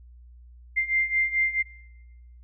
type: beating tone pair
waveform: sine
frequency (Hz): 2093 / 2097.6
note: C7 / C7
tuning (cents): 0 / +4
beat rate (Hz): 4.6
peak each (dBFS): -26 / -24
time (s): 0.76-1.63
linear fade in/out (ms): 20
effects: noise-tail reverb RT60 1.0 s tail -20 dB re dry + added 60 Hz sine -46 dBFS peak until 2.43 s